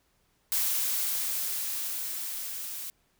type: noise with level ramp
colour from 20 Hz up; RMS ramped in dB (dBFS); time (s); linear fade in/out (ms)
blue; -27 to -38; 0.52-2.9; 0
effects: pink hiss -70 dBFS RMS until 3.19 s